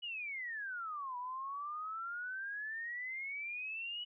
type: exponential two-way sweep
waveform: sine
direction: down then up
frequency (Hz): 2962 to 973 to 2962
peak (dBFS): -39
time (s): 0.02-4.05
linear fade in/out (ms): 20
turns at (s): 1.17
effects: none